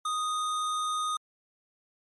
sine tone with sample-and-hold, 1244.5 Hz, D#6, in tune, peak -27 dBFS, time 0.05-1.17 s, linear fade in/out 5 ms, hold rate 4900 Hz, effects MP3 48 kbps

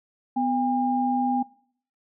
sine tone pair together, 250.2 / 806.6 Hz, B3 / G5, +23 / +49 cents, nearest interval octave + minor sixth, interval 2026 cents, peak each -24 / -24 dBFS, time 0.36-1.43 s, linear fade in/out 10 ms, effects noise-tail reverb RT60 0.6 s tail -22 dB re dry

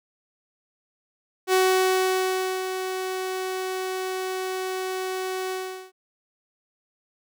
sawtooth tone with ADSR envelope, 374.3 Hz, F#4, 20 cents sharp, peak -13 dBFS, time 1.47-5.92 s, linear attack 61 ms, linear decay 1100 ms, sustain -10 dB, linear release 400 ms, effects none

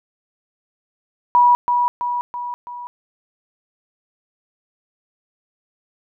sine tone with echo, 971 Hz, B5, 30 cents flat, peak -9 dBFS, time 1.35-1.55 s, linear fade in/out 0 ms, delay 330 ms, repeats 4, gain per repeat -5 dB, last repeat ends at 2.87 s, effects none

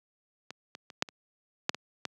clicks, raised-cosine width 0.2 ms, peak -23 / -24 / -28 / -7 / -27 / -7 / -19 / -15 dBFS, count 8, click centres 0.506 / 0.751 / 0.902 / 1.024 / 1.088 / 1.694 / 1.746 / 2.053 s, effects high-pass 150 Hz 12 dB/octave

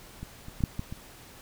clicks, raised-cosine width 5 ms, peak -25 / -29 / -23 / -11 / -19 / -24 dBFS, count 6, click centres 0.23 / 0.484 / 0.606 / 0.638 / 0.794 / 0.925 s, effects pink hiss -50 dBFS RMS until 1.41 s

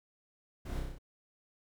brown noise with echo, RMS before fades -40 dBFS, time 0.65-0.8 s, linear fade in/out 10 ms, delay 31 ms, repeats 6, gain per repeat -2 dB, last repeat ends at 0.986 s, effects none

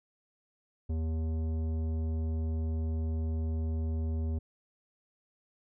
sine tone with tanh clipping, 80 Hz, D#2, 49 cents sharp, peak -31 dBFS, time 0.89-4.39 s, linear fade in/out 10 ms, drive 13 dB, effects none

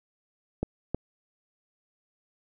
clicks, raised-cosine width 2 ms, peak -14 dBFS, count 2, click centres 0.63 / 0.946 s, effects none

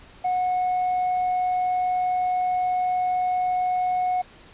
sine tone with tanh clipping, 731 Hz, F#5, 21 cents flat, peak -21 dBFS, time 0.24-4.22 s, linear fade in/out 10 ms, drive 1 dB, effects pink hiss -49 dBFS RMS until 4.53 s + resampled to 8000 Hz

